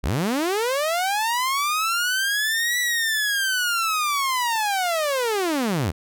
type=linear two-way sweep; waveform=sawtooth; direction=up then down; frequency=44.59 to 1968 to 69.3 Hz; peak=-17 dBFS; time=0.03-5.92 s; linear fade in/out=20 ms; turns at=2.79 s; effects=none